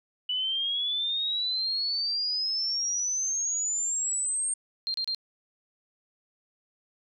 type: exponential sweep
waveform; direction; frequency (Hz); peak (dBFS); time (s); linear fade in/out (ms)
sine; up; 2960 to 8660; -26; 0.29-4.54; 5
type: tone bursts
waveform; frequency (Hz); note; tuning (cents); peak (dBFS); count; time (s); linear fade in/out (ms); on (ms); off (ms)
sine; 4186; C8; 0; -27; 3; 4.87-5.147; 0; 71; 32
effects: none